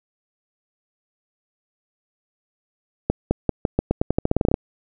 accelerating click train, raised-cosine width 2 ms, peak -4 dBFS, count 17, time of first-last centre 3.1-4.541 s, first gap 210 ms, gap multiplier 0.87, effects none

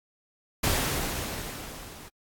pink noise with level ramp, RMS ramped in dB -24 to -47 dBFS, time 0.63-2.09 s, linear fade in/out 10 ms, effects AAC 64 kbps

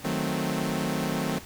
sawtooth chord, D# diminished seventh, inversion none, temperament equal, 155.56 / 185 / 220 / 261.6 Hz, D#3 / F#3 / A3 / C4, 0 / 0 / 0 / 0 cents, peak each -28 dBFS, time 0.04-1.39 s, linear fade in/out 10 ms, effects pink hiss -45 dBFS RMS until 1.45 s

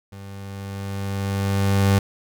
30% pulse tone with level ramp, 98.5 Hz, G2, 9 cents sharp, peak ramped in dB -34 to -11 dBFS, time 0.12-1.99 s, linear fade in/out 5 ms, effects none

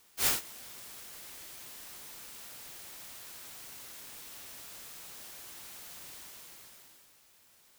white noise with ADSR envelope, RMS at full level -25 dBFS, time 0.17-7.22 s, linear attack 92 ms, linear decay 150 ms, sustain -23 dB, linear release 1100 ms, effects white hiss -63 dBFS RMS until 7.78 s

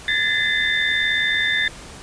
sine tone cluster, 1708 / 1787 / 2037 / 3583 Hz, G#6 / A6 / C7 / A7, +48 / +26 / -47 / +31 cents, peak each -23 dBFS, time 0.08-1.68 s, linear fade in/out 2 ms, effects pink hiss -39 dBFS RMS until 2.02 s + resampled to 22050 Hz

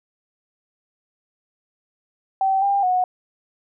sine tone with pitch steps, 771 / 798 / 733 Hz, G5 / G5 / F#5, -29 / +31 / -16 cents, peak -16 dBFS, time 2.41-3.04 s, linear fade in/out 2 ms, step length 210 ms, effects none

